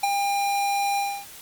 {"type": "tone with ADSR envelope", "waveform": "square", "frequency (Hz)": 802, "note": "G5", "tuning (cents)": 39, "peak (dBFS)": -18, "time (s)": [0.03, 1.26], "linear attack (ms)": 7, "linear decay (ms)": 20, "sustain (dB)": -4, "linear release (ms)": 280, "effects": ["white hiss -43 dBFS RMS until 1.41 s", "MP3 96 kbps"]}